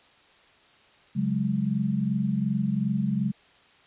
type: chord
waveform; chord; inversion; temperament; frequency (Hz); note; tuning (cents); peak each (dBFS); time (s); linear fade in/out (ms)
sine; C# suspended fourth; none; equal; 138.59 / 185 / 207.7; C#3 / F#3 / G#3; 0 / 0 / 0; -29 / -28 / -26; 1.15-3.32; 20
effects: white hiss -57 dBFS RMS until 3.86 s + resampled to 8000 Hz